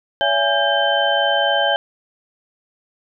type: tone cluster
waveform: sine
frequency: 567 / 671 / 826 / 1590 / 3083 Hz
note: C#5 / E5 / G#5 / G6 / G7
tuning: +39 / +31 / -10 / +24 / -29 cents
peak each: -21 dBFS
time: 0.21-1.76 s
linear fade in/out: 0 ms
effects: none